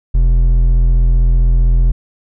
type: tone with hard clipping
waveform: sine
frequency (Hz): 42.24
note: E1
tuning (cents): +43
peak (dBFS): -9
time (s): 0.14-1.92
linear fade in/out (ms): 10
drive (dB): 6
effects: none